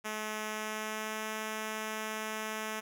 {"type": "tone with pitch glide", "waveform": "5% pulse", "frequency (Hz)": [215.1, 217.3], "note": ["A3", "A3"], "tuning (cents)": [-39, -21], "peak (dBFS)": -24, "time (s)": [0.04, 2.81], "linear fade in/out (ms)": 20, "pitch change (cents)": 18, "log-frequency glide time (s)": [0.48, 1.25], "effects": []}